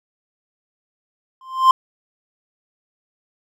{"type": "tone with exponential growth", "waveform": "triangle", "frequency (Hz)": 1046, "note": "C6", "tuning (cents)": -1, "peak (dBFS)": -3, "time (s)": [1.41, 1.71], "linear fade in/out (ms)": 2, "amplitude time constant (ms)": 65, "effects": []}